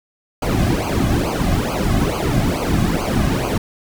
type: noise with flanger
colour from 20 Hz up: brown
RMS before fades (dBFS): -18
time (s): 0.42-3.58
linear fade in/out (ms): 5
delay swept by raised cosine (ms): 0.54 to 2.24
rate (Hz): 2.3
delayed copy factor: -0.9
effects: none